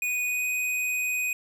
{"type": "tone with pitch glide", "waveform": "square", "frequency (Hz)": [2476, 2496], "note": ["D#7", "D#7"], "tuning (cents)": [-9, 5], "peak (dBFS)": -26, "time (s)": [0.02, 1.33], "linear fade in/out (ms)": 2, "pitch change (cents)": 14, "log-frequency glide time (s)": [0.23, 0.47], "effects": []}